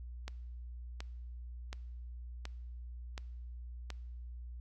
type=click train; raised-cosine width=0.2 ms; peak=-25 dBFS; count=6; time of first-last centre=0.28-3.903 s; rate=1.38 Hz; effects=noise-tail reverb RT60 1.0 s tail -21 dB re dry + added 60 Hz sine -43 dBFS peak until 4.6 s